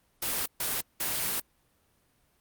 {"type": "noise bursts at uneven times", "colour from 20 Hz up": "white", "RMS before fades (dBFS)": -30, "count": 3, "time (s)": [[0.22, 0.46], [0.6, 0.81], [1, 1.4]], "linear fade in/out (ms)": 5, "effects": ["pink hiss -69 dBFS RMS until 2.4 s", "Opus 32 kbps"]}